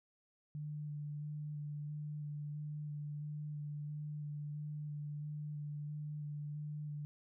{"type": "tone with vibrato", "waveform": "sine", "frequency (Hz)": 148.6, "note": "D3", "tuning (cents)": 21, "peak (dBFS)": -40, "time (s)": [0.55, 7.05], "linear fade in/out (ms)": 0, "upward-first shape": "square", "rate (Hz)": 1.5, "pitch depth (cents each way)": 12, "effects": []}